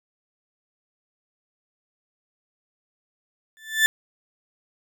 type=tone with exponential growth; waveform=35% pulse; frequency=1760 Hz; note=A6; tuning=in tune; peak=-10 dBFS; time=3.57-3.86 s; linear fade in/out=0 ms; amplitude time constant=62 ms; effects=none